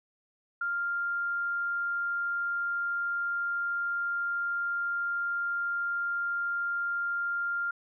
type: tone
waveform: sine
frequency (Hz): 1396.9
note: F6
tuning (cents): 0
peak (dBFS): -28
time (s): 0.61-7.71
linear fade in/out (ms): 5
effects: none